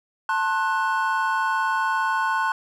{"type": "chord", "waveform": "triangle", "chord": "F# diminished", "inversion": "first", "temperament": "just", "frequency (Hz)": [888, 1065.6, 1480], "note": ["A5", "C6", "F#6"], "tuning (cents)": [16, 31, 0], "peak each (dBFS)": -23, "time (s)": [0.29, 2.52], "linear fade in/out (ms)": 2, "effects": []}